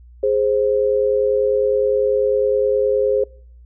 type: tone pair together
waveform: sine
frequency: 415.3 / 525.2 Hz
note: G#4 / C5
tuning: 0 / +6 cents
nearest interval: major third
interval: 406 cents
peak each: -17 dBFS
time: 0.23-3.24 s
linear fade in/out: 5 ms
effects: noise-tail reverb RT60 0.6 s tail -26 dB re dry + added 60 Hz sine -41 dBFS peak until 3.65 s